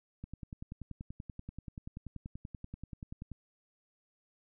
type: click train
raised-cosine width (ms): 5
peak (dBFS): -30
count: 33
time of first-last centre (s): 0.24-3.317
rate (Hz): 10.4
effects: none